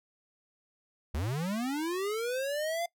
square linear sweep, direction up, 64.3 to 698 Hz, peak -31 dBFS, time 1.14-2.86 s, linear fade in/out 5 ms, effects noise-tail reverb RT60 0.1 s tail -21 dB re dry

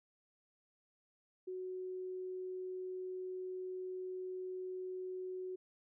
sine tone, 370 Hz, F#4, in tune, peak -40 dBFS, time 1.47-5.56 s, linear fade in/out 10 ms, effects none

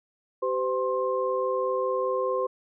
sine tone cluster, 386.2 / 511 / 1058 Hz, G4 / C5 / C6, -26 / -41 / +19 cents, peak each -30 / -26 / -30 dBFS, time 0.42-2.47 s, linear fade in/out 10 ms, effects none

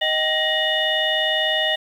sine tone cluster, 626 / 776 / 1879 / 2915 / 3578 Hz, D#5 / G5 / A#6 / F#7 / A7, +10 / -18 / +13 / -26 / +28 cents, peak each -24 / -29 / -23 / -22 / -25 dBFS, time 0.01-1.76 s, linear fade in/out 10 ms, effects tanh soft clip ceiling -7 dBFS + 8-bit

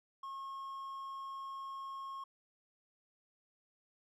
triangle tone, 1084 Hz, C#6, 39 cents flat, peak -40 dBFS, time 0.23-2.24 s, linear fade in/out 5 ms, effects none

